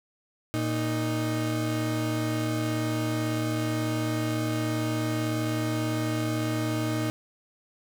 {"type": "tone pair together", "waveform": "35% pulse", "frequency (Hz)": [116.53, 311.1], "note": ["A#2", "D#4"], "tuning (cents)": [0, 0], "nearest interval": "octave + perfect fourth", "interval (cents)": 1700, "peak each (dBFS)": -27, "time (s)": [0.54, 7.1], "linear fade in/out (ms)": 0, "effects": []}